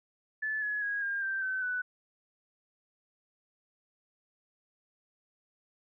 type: tone with pitch steps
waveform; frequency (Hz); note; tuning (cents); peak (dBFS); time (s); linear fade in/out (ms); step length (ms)
sine; 1736 / 1692.4 / 1650 / 1608.6 / 1568.2 / 1528.8 / 1490.5; A6 / G#6 / G#6 / G6 / G6 / G6 / F#6; -24 / +32 / -12 / +44 / 0 / -44 / +12; -30; 0.42-1.82; 10; 200
effects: none